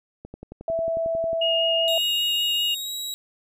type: click train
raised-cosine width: 2 ms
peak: -24 dBFS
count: 13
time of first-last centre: 0.25-1.331 s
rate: 11.1 Hz
type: tone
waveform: sine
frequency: 659.3 Hz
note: E5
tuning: in tune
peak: -22 dBFS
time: 0.68-1.98 s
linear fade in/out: 2 ms
type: tone with vibrato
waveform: sine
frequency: 2855 Hz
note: F7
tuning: 37 cents sharp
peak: -21 dBFS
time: 1.41-2.75 s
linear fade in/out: 10 ms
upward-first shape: triangle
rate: 5.1 Hz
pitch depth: 11 cents each way
type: tone with pitch glide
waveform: sawtooth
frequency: 3764 to 3859 Hz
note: A#7 to B7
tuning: +16 to -41 cents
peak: -26 dBFS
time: 1.88-3.14 s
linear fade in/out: 0 ms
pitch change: +43 cents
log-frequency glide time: 2.75-2.94 s
effects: none